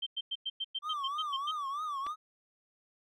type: tone bursts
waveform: sine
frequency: 3136 Hz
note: G7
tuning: in tune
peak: -32 dBFS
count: 11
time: 0.02-1.515 s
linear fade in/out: 10 ms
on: 45 ms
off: 100 ms
type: tone with vibrato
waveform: triangle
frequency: 1163 Hz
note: D6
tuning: 17 cents flat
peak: -32 dBFS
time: 0.82-2.16 s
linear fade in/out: 50 ms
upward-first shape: triangle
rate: 3.2 Hz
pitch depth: 160 cents each way
type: clicks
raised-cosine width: 0.3 ms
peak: -30 dBFS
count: 2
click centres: 2.065 / 2.068 s
effects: none